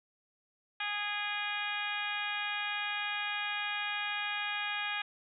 harmonic tone with a mistuned harmonic, 413.3 Hz, G#4, 8 cents flat, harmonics 2 / 3 / 4 / 5 / 6 / 7 / 8 / 9, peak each -41 / -43 / -38 / -43 / -38 / -44 / -42 / -47 dBFS, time 0.8-5.02 s, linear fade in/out 5 ms, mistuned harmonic 6, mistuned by -21 cents, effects none

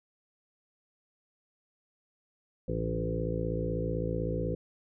harmonic tone with a mistuned harmonic, 55.9 Hz, A1, 28 cents sharp, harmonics 1 / 2 / 3 / 5 / 6 / 7 / 8 / 9, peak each -37 / -36 / -35 / -40 / -41 / -40 / -39 / -36 dBFS, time 2.68-4.55 s, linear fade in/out 5 ms, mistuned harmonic 2, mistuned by -22 cents, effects none

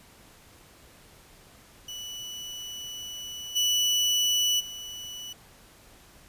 30% pulse tone with level steps, 2960 Hz, F#7, in tune, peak -33 / -19 / -34 dBFS, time 1.88-5.33 s, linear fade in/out 5 ms, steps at 3.55 / 4.59 s, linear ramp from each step 20 ms, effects pink hiss -54 dBFS RMS until 6.28 s + resampled to 32000 Hz

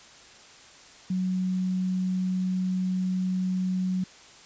sine tone, 185 Hz, F#3, in tune, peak -24 dBFS, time 1.1-4.04 s, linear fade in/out 5 ms, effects white hiss -50 dBFS RMS until 4.45 s + resampled to 16000 Hz

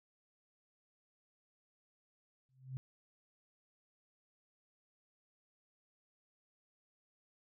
sine tone with exponential growth, 130.81 Hz, C3, in tune, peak -36 dBFS, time 2.49-2.77 s, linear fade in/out 0 ms, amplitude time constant 59 ms, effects none

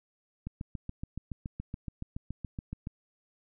click train, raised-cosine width 5 ms, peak -24 dBFS, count 18, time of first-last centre 0.47-2.871 s, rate 7.08 Hz, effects none

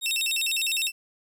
sawtooth tone with vibrato, 3162 Hz, G7, 14 cents sharp, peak -21 dBFS, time 0.01-0.92 s, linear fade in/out 50 ms, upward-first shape square, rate 9.9 Hz, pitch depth 290 cents each way, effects 10-bit

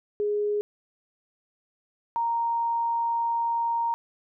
sine tone pair in turn, 415.3 / 930.5 Hz, G#4 / A#5, 0 / -3 cents, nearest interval octave + major second, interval 1397 cents, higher second, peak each -23 dBFS, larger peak neither, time 0.2-0.61 / 2.16-3.94 s, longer second, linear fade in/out 0 ms, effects none

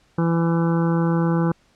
harmonic tone, 167.2 Hz, E3, 25 cents sharp, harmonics 1 / 2 / 3 / 5 / 6 / 7 / 8 / 9, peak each -18 / -24 / -28 / -32 / -34 / -35 / -36 / -37 dBFS, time 0.18-1.52 s, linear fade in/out 5 ms, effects pink hiss -60 dBFS RMS until 1.75 s + low-pass 7000 Hz 12 dB/octave

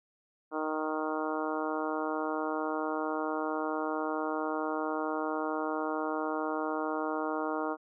harmonic tone, 155.56 Hz, D#3, in tune, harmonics 2 / 3 / 4 / 5 / 6 / 7 / 8 / 9, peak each -35 / -37 / -38 / -39 / -40 / -40 / -41 / -42 dBFS, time 0.51-7.77 s, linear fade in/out 50 ms, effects none

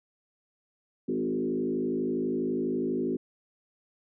sine tone with frequency modulation, 311.1 Hz, D#4, in tune, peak -26 dBFS, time 1.08-3.17 s, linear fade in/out 10 ms, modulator 52.2 Hz, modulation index 1.9, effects none

